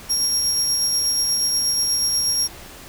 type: tone with tremolo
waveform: 30% pulse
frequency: 5588 Hz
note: F8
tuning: in tune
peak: -13 dBFS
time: 0.09-2.48 s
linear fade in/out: 20 ms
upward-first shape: sine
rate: 8.3 Hz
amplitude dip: 25%
effects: pink hiss -40 dBFS RMS until 2.88 s